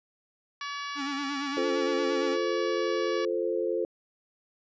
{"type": "harmonic tone", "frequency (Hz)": 570, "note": "C#5", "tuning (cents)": 48, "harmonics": [2, 3, 4, 5, 6, 7, 8, 9, 10], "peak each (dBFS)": [-36, -40, -42, -44, -46, -47, -48, -49, -50], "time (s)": [0.61, 3.25], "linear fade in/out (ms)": 2}
{"type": "tone with vibrato", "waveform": "square", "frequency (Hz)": 279.3, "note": "C#4", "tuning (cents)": 13, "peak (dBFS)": -33, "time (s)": [0.95, 2.38], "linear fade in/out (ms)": 50, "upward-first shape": "sine", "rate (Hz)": 8.7, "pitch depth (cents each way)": 69}
{"type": "chord", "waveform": "sine", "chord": "F major", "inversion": "none", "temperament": "equal", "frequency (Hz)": [349.2, 440, 523.3], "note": ["F4", "A4", "C5"], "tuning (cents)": [0, 0, 0], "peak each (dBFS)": [-30, -30, -31], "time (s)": [1.57, 3.85], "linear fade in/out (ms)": 2}
{"effects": ["resampled to 16000 Hz"]}